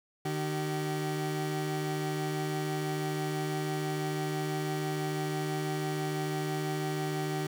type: tone pair together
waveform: 30% pulse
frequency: 152.03 / 383.1 Hz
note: D#3 / G4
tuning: -40 / -40 cents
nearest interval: octave + major third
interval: 1600 cents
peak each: -30 / -32 dBFS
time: 0.25-7.47 s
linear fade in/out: 5 ms
effects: none